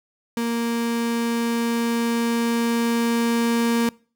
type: tone with level ramp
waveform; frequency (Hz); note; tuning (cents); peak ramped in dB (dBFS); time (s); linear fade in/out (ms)
35% pulse; 233.1; A#3; 0; -20 to -16; 0.37-3.89; 2
effects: noise-tail reverb RT60 0.4 s tail -24 dB re dry